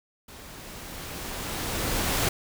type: noise with level ramp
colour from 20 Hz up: pink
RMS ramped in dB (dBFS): -46 to -24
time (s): 0.28-2.29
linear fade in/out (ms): 5
effects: none